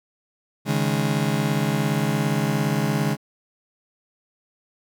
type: chord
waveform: 35% pulse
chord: C# suspended second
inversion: none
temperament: just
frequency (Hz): 138.59 / 155.92 / 207.9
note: C#3 / D#3 / G#3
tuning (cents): 0 / +4 / +2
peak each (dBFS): -23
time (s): 0.65-3.17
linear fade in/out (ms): 50
effects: none